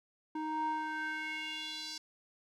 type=tone with band-pass filter sweep; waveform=square; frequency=311.1 Hz; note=D#4; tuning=in tune; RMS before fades=-38 dBFS; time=0.35-1.98 s; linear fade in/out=5 ms; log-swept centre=630 to 5100 Hz; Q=3.4; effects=none